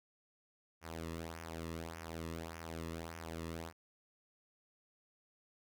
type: tone with flanger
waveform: sawtooth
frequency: 82.2 Hz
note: E2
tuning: 4 cents flat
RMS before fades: -45 dBFS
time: 0.81-3.73 s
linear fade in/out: 50 ms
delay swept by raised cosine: 0.24 to 1.34 ms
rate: 1.7 Hz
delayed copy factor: -0.7
effects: none